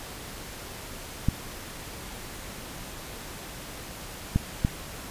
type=clicks; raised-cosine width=5 ms; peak=-9 dBFS; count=3; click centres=1.286 / 4.36 / 4.649 s; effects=pink hiss -40 dBFS RMS until 5.1 s + resampled to 32000 Hz